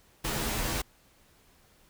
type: noise with comb filter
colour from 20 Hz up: pink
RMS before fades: -31 dBFS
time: 0.24-0.82 s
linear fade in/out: 10 ms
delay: 11 ms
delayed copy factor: -0.9
effects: pink hiss -62 dBFS RMS until 1.89 s